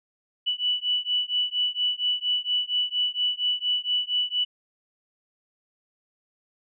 sine beating tone pair, 2960 / 2964.3 Hz, F#7 / F#7, 0 / +3 cents, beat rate 4.3 Hz, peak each -26 dBFS, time 0.46-4.45 s, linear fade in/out 20 ms, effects none

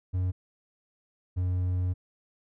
triangle tone pair in turn, 91.6 / 90.7 Hz, F#2 / F#2, -17 / -34 cents, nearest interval unison, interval 17 cents, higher first, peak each -23 dBFS, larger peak neither, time 0.13-0.32 / 1.36-1.94 s, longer second, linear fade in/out 20 ms, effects none

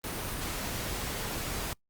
pink noise, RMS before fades -35 dBFS, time 0.04-1.73 s, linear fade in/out 0 ms, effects noise-tail reverb RT60 0.1 s tail -25 dB re dry + Opus 32 kbps

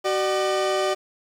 30% pulse tone pair together, 378.1 / 600.2 Hz, F#4 / D5, +38 / +38 cents, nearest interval minor sixth, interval 800 cents, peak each -21 dBFS, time 0.04-0.95 s, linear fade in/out 20 ms, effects low-pass 8000 Hz 12 dB/octave + 8-bit

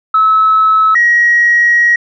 sine tone pair in turn, 1297 / 1897.7 Hz, E6 / A#6, -28 / +30 cents, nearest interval perfect fifth, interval 658 cents, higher second, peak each -5 dBFS, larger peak neither, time 0.14-0.95 / 0.95-1.96 s, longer second, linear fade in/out 5 ms, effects tanh soft clip ceiling -1 dBFS

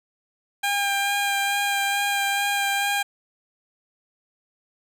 15% pulse tone with vibrato, 802 Hz, G5, 39 cents sharp, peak -15 dBFS, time 0.63-3.03 s, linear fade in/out 10 ms, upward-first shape sine, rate 2.3 Hz, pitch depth 14 cents each way, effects none

